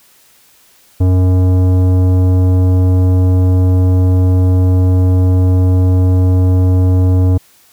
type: tone with tanh clipping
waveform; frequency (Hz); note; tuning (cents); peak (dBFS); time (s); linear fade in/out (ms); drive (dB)
sine; 92; F#2; -9; -9; 1-7.38; 10; 14
effects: white hiss -48 dBFS RMS until 7.72 s

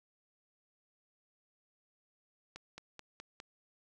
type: accelerating click train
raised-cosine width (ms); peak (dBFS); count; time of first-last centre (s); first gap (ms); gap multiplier
0.2; -29; 5; 2.56-3.401; 220; 0.97
effects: none

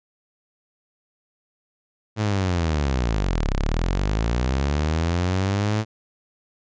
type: linear two-way sweep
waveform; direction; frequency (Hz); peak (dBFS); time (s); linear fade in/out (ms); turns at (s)
sawtooth; down then up; 110 to 32 to 110; -16; 2.16-5.85; 50; 3.52
effects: resampled to 16000 Hz

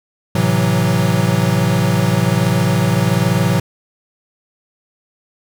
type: chord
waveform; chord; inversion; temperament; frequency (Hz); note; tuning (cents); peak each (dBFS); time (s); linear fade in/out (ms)
square; F# half-diminished seventh; first; equal with one note detuned; 109.56 / 130.81 / 164.81 / 185; A2 / C3 / E3 / F#3; -7 / 0 / 0 / 0; -19; 0.35-3.6; 5
effects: none

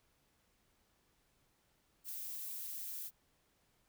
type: noise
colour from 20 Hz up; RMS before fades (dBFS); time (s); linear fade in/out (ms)
violet; -44; 2.04-3.11; 50
effects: pink hiss -75 dBFS RMS until 3.88 s

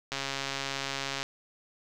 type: click train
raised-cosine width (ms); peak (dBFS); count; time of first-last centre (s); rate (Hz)
0.2; -15; 153; 0.12-1.229; 137
effects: none

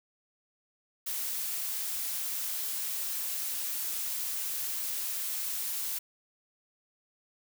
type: noise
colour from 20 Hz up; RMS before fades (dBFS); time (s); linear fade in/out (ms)
blue; -34; 1.06-5.99; 10
effects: none

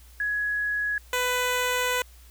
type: tone pair in turn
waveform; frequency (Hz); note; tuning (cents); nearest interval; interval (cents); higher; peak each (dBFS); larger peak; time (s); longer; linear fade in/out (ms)
sine / 10% pulse; 1676 / 498.3; G#6 / B4; +15 / +15; octave + major sixth; 2100; first; -24 / -15; second; 0.2-0.98 / 1.13-2.02; second; 2
effects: added 60 Hz sine -48 dBFS peak until 2.3 s + white hiss -56 dBFS RMS until 2.3 s

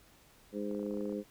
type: harmonic tone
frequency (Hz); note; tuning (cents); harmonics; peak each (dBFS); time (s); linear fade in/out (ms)
103.1; G#2; -12; 2 / 3 / 4 / 5; -38 / -40 / -40 / -41; 0.52-1.24; 50
type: clicks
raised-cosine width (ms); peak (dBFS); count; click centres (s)
1; -38; 12; 0.712 / 0.748 / 0.795 / 0.83 / 0.864 / 0.91 / 0.941 / 0.972 / 1.009 / 1.056 / 1.095 / 1.125
effects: pink hiss -62 dBFS RMS until 1.3 s

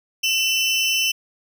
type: tone pair together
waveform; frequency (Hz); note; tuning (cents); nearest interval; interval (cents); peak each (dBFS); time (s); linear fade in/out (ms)
30% pulse; 2689 / 3018; E7 / F#7; +34 / +34; major second; 200; -18 / -18; 0.23-1.12; 10
effects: none

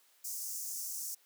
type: high-pass noise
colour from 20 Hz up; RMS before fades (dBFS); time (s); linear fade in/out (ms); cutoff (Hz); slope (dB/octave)
pink; -40; 0.24-1.15; 10; 5600; 48
effects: white hiss -67 dBFS RMS until 1.25 s + high-pass 400 Hz 12 dB/octave

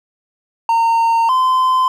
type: tone pair in turn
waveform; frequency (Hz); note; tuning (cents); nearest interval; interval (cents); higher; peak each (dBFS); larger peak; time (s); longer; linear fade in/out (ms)
triangle; 917 / 1029.3; A#5 / C6; -29 / -29; major second; 200; second; -9; neither; 0.69-1.29 / 1.29-1.88; first; 2
effects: none

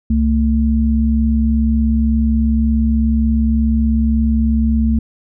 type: tone pair together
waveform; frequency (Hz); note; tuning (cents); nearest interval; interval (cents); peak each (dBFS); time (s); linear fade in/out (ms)
sine; 67.3 / 223.9; C2 / A3; +49 / +30; octave + major sixth; 2081; -14; 0.1-4.99; 5
effects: none

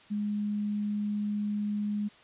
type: tone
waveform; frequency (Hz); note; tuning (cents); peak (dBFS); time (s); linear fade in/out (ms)
sine; 207.7; G#3; 0; -28; 0.1-2.09; 20
effects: white hiss -56 dBFS RMS until 2.23 s + resampled to 8000 Hz

